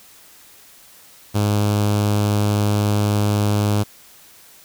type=tone with notch filter; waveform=sawtooth; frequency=103.7 Hz; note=G#2; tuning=2 cents flat; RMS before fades=-18 dBFS; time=1.34-3.84 s; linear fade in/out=20 ms; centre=1900 Hz; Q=1.6; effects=white hiss -47 dBFS RMS until 4.64 s